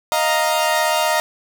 sawtooth chord, Eb suspended second, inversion none, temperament equal, 622.3 / 698.5 / 932.3 Hz, Eb5 / F5 / Bb5, 0 / 0 / 0 cents, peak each -16 / -18 / -16 dBFS, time 0.12-1.2 s, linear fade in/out 0 ms, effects none

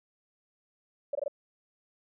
sine tone bursts, 570 Hz, C#5, 48 cents sharp, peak -27 dBFS, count 4, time 1.13-1.281 s, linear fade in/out 5 ms, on 22 ms, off 21 ms, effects none

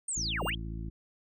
sine linear two-way sweep, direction down then up, 8870 to 110 to 3375 Hz, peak -31 dBFS, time 0.08-0.55 s, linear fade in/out 5 ms, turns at 0.44 s
harmonic tone, 55.3 Hz, A1, 9 cents sharp, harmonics 1 / 2 / 3 / 4 / 5 / 6, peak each -37 / -42 / -43 / -48 / -51 / -49 dBFS, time 0.16-0.9 s, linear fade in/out 10 ms
square tone with exponential growth, 2800 Hz, F7, 4 cents sharp, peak -31 dBFS, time 0.35-0.5 s, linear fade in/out 5 ms, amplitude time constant 32 ms
effects none

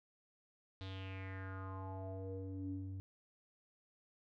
square tone with low-pass filter sweep, 95.3 Hz, G2, 48 cents flat, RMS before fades -45 dBFS, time 0.81-3 s, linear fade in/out 0 ms, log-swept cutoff 3900 to 190 Hz, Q 4.7, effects none

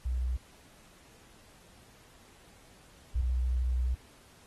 sine tone pair in turn, 62.3 / 62.3 Hz, B1 / B1, +16 / +16 cents, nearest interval unison, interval 0 cents, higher neither, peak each -28 / -26 dBFS, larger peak second, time 0.05-0.37 / 3.15-3.95 s, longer second, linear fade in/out 10 ms, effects pink hiss -59 dBFS RMS until 4.46 s + AAC 32 kbps

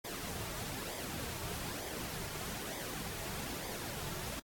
pink noise with flanger, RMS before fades -42 dBFS, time 0.04-4.4 s, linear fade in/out 10 ms, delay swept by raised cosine 0.71 to 4.01 ms, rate 1.1 Hz, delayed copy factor -0.55, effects AAC 64 kbps

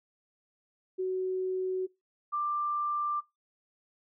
sine tone pair in turn, 372.9 / 1183.9 Hz, F#4 / D6, +14 / +14 cents, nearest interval octave + minor sixth, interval 2000 cents, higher second, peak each -28 dBFS, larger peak neither, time 0.98-1.87 / 2.32-3.21 s, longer neither, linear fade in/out 20 ms, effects noise-tail reverb RT60 0.2 s tail -21 dB re dry

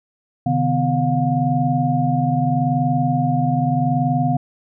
sine tone cluster, 132.4 / 153.2 / 251 / 712 Hz, C3 / D#3 / B3 / F5, +21 / -27 / +28 / +33 cents, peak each -21 dBFS, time 0.46-4.37 s, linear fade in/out 5 ms, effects none

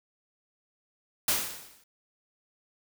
white noise with exponential decay, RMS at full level -23 dBFS, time 1.28-1.84 s, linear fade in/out 5 ms, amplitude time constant 120 ms, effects none

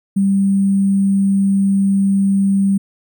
sine tone with sample-and-hold, 196 Hz, G3, in tune, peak -11 dBFS, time 0.16-2.78 s, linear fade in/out 10 ms, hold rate 8820 Hz, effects none

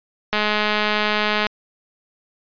click train, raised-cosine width 0.3 ms, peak -4 dBFS, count 241, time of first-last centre 0.33-1.467 s, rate 211 Hz, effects resampled to 11025 Hz

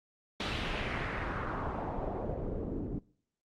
pink noise with low-pass filter sweep, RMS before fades -35 dBFS, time 0.4-2.99 s, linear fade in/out 2 ms, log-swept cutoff 3900 to 290 Hz, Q 1.9, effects noise-tail reverb RT60 0.6 s tail -24 dB re dry + Opus 24 kbps

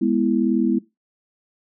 sine chord, E major, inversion first, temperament equal, 207.7 / 246.9 / 329.6 Hz, G#3 / B3 / E4, 0 / 0 / 0 cents, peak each -21 / -20 / -21 dBFS, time 0.01-0.79 s, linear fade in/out 10 ms, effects noise-tail reverb RT60 0.2 s tail -18 dB re dry

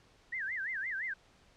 sine tone with vibrato, 1800 Hz, A6, 39 cents sharp, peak -34 dBFS, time 0.32-1.14 s, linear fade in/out 10 ms, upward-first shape sine, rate 5.8 Hz, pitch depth 270 cents each way, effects pink hiss -64 dBFS RMS until 1.56 s + low-pass 6000 Hz 12 dB/octave

